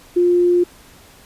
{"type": "tone", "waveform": "sine", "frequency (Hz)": 352.6, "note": "F4", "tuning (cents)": 17, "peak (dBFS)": -11, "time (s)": [0.16, 0.64], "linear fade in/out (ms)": 10, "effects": ["pink hiss -46 dBFS RMS until 1.25 s", "resampled to 32000 Hz"]}